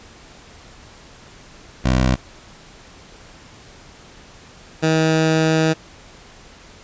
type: tone pair in turn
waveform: 15% pulse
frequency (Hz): 63.7 / 159.22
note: C2 / D#3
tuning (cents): -46 / +40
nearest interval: octave + major third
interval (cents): 1586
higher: second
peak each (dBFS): -8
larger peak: neither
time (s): 1.84-2.16 / 4.82-5.74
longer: second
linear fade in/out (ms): 20
effects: pink hiss -44 dBFS RMS until 6.83 s + resampled to 16000 Hz